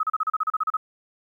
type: tone bursts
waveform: sine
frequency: 1273 Hz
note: D#6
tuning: 39 cents sharp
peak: -20 dBFS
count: 12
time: 0-0.769 s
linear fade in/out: 5 ms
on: 32 ms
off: 35 ms
effects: 10-bit